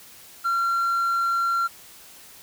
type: tone with hard clipping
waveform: sine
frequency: 1371 Hz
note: F6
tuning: 32 cents flat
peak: -21 dBFS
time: 0.44-1.68 s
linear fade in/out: 20 ms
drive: 2 dB
effects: white hiss -47 dBFS RMS until 2.42 s